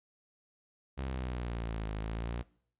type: exponential two-way sweep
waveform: sawtooth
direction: down then up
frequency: 67.7 to 52.6 to 60.5 Hz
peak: -31 dBFS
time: 0.97-2.43 s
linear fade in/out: 20 ms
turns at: 1.94 s
effects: noise-tail reverb RT60 0.6 s tail -22 dB re dry + resampled to 8000 Hz